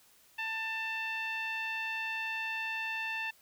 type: tone with low-pass filter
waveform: 10% pulse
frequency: 890 Hz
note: A5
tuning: 20 cents sharp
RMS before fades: -36 dBFS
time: 0.38-3.31 s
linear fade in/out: 10 ms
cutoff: 2400 Hz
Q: 3.3
effects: white hiss -63 dBFS RMS until 3.41 s